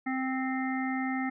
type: harmonic tone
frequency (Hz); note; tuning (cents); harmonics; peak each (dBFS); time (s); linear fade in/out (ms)
261.6; C4; 0; 1 / 3 / 5 / 7 / 8; -30 / -36 / -41 / -39 / -39; 0.06-1.3; 10
effects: none